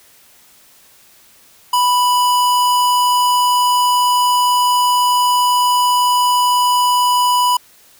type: tone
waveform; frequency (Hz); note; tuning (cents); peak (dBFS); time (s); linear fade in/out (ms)
square; 987.8; B5; 0; -12; 1.73-7.57; 5
effects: white hiss -48 dBFS RMS until 7.99 s